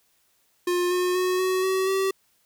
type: tone with pitch steps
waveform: square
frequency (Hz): 355 / 360.8 / 366.7 / 372.6 / 378.7 / 384.9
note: F4 / F#4 / F#4 / F#4 / F#4 / G4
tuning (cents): +28 / -44 / -15 / +12 / +40 / -32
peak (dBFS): -22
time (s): 0.67-2.11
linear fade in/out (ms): 5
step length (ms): 240
effects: white hiss -66 dBFS RMS until 2.45 s